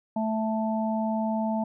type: harmonic tone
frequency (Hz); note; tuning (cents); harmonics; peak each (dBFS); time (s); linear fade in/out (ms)
220; A3; 0; 1 / 3 / 4; -26 / -31 / -32; 0.16-1.64; 5
effects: none